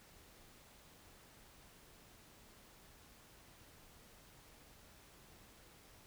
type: silence
effects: pink hiss -62 dBFS RMS until 6.06 s